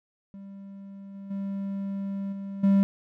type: tone with level steps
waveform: triangle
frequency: 196.9 Hz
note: G3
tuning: 8 cents sharp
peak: -38 / -36 / -27 / -31 / -15 dBFS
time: 0.34-2.83 s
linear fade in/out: 0 ms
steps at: 1.14 / 1.3 / 2.32 / 2.63 s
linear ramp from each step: 10 ms
effects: none